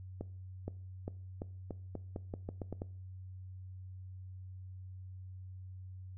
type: accelerating click train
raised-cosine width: 2 ms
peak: -26 dBFS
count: 12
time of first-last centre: 0.21-2.819 s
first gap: 470 ms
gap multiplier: 0.85
effects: noise-tail reverb RT60 0.5 s tail -20 dB re dry + added 93 Hz sine -45 dBFS peak until 6.17 s